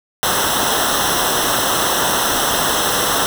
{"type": "noise with comb filter", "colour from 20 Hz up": "pink", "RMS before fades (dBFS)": -17, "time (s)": [0.23, 3.26], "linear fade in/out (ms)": 0, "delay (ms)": 0.43, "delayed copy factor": -0.9, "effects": []}